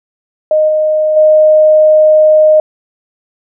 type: tone with level steps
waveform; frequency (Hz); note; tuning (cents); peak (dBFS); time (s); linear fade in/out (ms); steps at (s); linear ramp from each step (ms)
sine; 618; D#5; -12; -6 / -8 / -3; 0.51-2.6; 2; 0.68 / 1.16; 10
effects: none